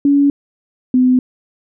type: tone pair in turn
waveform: sine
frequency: 283.2 / 253.5 Hz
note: C#4 / B3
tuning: +37 / +45 cents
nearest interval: major second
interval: 192 cents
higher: first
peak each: -8 dBFS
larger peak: neither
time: 0.05-0.3 / 0.94-1.19 s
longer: neither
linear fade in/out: 2 ms
effects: none